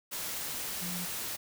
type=tone in noise; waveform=sine; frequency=177.5 Hz; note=F3; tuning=28 cents sharp; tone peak=-38 dBFS; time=0.81-1.06 s; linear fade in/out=20 ms; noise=white; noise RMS=-37 dBFS; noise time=0.11-1.37 s; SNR=-4 dB; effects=none